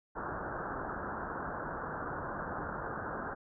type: low-pass noise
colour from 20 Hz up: white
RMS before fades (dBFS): -39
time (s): 0.15-3.35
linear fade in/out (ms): 20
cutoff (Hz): 1600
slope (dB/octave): 96
effects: none